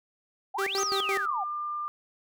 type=exponential two-way sweep; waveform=sine; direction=up then down; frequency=717 to 6645 to 717 Hz; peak=-29 dBFS; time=0.54-1.44 s; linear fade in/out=10 ms; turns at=0.81 s
type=tone with tremolo; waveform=sawtooth; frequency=390.9 Hz; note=G4; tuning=5 cents flat; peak=-24 dBFS; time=0.58-1.26 s; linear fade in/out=10 ms; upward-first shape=square; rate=5.9 Hz; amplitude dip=80%
type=tone with pitch glide; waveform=sine; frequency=1247 to 1196.9 Hz; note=D#6 to D6; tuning=+3 to +32 cents; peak=-30 dBFS; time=0.78-1.88 s; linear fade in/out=0 ms; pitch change=-71 cents; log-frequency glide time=1.15-1.29 s
effects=none